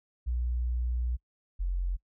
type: tone pair in turn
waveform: sine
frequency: 60.5 / 44.82 Hz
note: B1 / F1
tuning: -35 / +46 cents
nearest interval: perfect fourth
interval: 519 cents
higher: first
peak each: -27 dBFS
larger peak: neither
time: 0.26-1.17 / 1.59-1.97 s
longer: first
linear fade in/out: 20 ms
effects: noise-tail reverb RT60 0.1 s tail -25 dB re dry